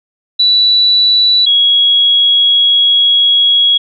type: tone pair in turn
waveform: sine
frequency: 3951 / 3322 Hz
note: B7 / G#7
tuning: 0 / 0 cents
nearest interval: minor third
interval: 300 cents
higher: first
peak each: -6 dBFS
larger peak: neither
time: 0.39-1.46 / 1.46-3.78 s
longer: second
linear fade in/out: 10 ms
effects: none